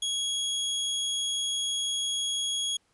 sawtooth tone, 3322 Hz, G#7, in tune, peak -24 dBFS, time 0.02-2.77 s, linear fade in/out 5 ms, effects pink hiss -69 dBFS RMS until 2.93 s + resampled to 24000 Hz

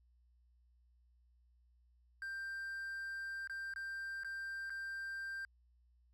triangle tone with dropouts, 1575 Hz, G6, 8 cents sharp, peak -39 dBFS, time 2.22-5.45 s, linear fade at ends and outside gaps 1 ms, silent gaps 3.474-3.497 / 3.738-3.76 / 4.235-4.246 / 4.697-4.703 s, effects added 60 Hz sine -67 dBFS peak until 6.13 s

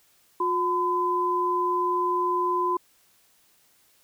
sine tone pair together, 358.1 / 1013 Hz, F4 / B5, +43 / +44 cents, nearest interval octave + tritone, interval 1801 cents, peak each -27 / -23 dBFS, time 0.4-2.77 s, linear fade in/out 5 ms, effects white hiss -62 dBFS RMS until 4.03 s

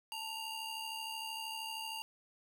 30% pulse ring-modulated tone, 1861 Hz, A#6, 3 cents flat, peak -34 dBFS, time 0.12-2.02 s, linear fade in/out 0 ms, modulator 967 Hz, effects none

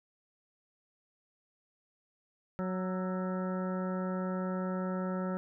harmonic tone with a mistuned harmonic, 185 Hz, F#3, in tune, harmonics 1 / 2 / 3 / 4 / 5 / 7 / 8 / 9 / 10, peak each -33 / -41 / -39 / -50 / -46 / -43 / -55 / -55 / -57 dBFS, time 2.59-5.37 s, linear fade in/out 0 ms, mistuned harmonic 7, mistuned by +40 cents, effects none

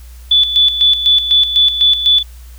sine tone with tremolo, 3467 Hz, A7, 26 cents flat, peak -6 dBFS, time 0.31-2.23 s, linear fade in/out 5 ms, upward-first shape square, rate 4 Hz, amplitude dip 65%, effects added 60 Hz sine -32 dBFS peak until 2.58 s + white hiss -46 dBFS RMS until 2.58 s

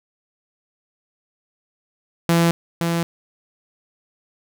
sawtooth tone with echo, 168.6 Hz, E3, 39 cents sharp, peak -10 dBFS, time 2.29-2.51 s, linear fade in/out 0 ms, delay 520 ms, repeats 1, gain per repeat -5 dB, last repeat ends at 3.03 s, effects none

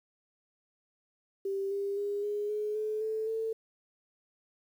sine tone with pitch steps, 391.9 / 399.2 / 406.7 / 414.2 / 422 / 429.8 / 437.9 / 446 Hz, G4 / G4 / G#4 / G#4 / G#4 / A4 / A4 / A4, 0 / +32 / -36 / -5 / +28 / -41 / -8 / +23 cents, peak -30 dBFS, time 1.45-3.53 s, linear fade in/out 5 ms, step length 260 ms, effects 10-bit

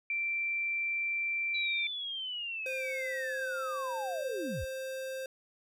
sine tone, 2349 Hz, D7, in tune, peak -30 dBFS, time 0.1-1.87 s, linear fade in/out 2 ms
sine linear sweep, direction down, 3951 to 42.77 Hz, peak -35 dBFS, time 1.54-4.65 s, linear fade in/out 10 ms
square tone with pitch glide, 523.3 to 526.9 Hz, C5 to C5, 0 to +12 cents, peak -37 dBFS, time 2.66-5.26 s, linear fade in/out 2 ms, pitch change +12 cents, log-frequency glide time 3.33-4.14 s
effects none

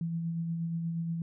sine tone with tremolo, 166.6 Hz, E3, 19 cents sharp, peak -29 dBFS, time 0.01-1.22 s, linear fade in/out 2 ms, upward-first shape sine, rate 8.4 Hz, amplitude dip 30%, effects none

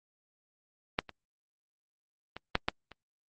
clicks, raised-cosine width 0.3 ms, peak -10 / -27 / -24 / -8 / -10 / -30 dBFS, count 6, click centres 0.989 / 1.093 / 2.366 / 2.554 / 2.685 / 2.917 s, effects Opus 32 kbps

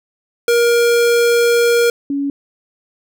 square / sine tone pair in turn, 472.3 / 280.8 Hz, A#4 / C#4, +23 / +22 cents, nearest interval major sixth, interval 901 cents, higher first, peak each -11 / -16 dBFS, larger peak first, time 0.48-1.9 / 2.1-2.3 s, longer first, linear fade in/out 2 ms, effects none

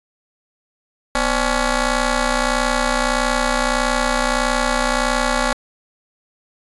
10% pulse ring-modulated tone, 277.2 Hz, C#4, in tune, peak -5 dBFS, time 1.15-5.53 s, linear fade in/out 2 ms, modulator 308 Hz, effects resampled to 24000 Hz

